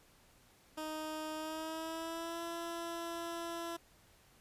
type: tone with pitch glide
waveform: 15% pulse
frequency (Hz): 311.1 to 337.3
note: D#4 to E4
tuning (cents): 0 to +40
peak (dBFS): -33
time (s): 0.77-3.77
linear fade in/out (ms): 10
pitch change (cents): +140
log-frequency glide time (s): 1.36-2.42
effects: pink hiss -65 dBFS RMS until 4.4 s + resampled to 32000 Hz